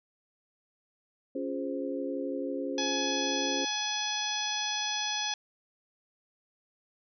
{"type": "chord", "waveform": "sine", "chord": "Db major seventh", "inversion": "none", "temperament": "equal", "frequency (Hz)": [277.2, 349.2, 415.3, 523.3], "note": ["Db4", "F4", "Ab4", "C5"], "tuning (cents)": [0, 0, 0, 0], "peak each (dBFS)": [-34, -39, -39, -36], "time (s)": [1.35, 3.65], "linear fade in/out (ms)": 5}
{"type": "harmonic tone", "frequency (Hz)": 843, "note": "G#5", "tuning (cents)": 26, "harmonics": [1, 2, 3, 4, 5, 6, 7], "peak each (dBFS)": [-37, -40, -39, -34, -41, -38, -37], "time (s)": [2.78, 5.34], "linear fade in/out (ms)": 2}
{"effects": []}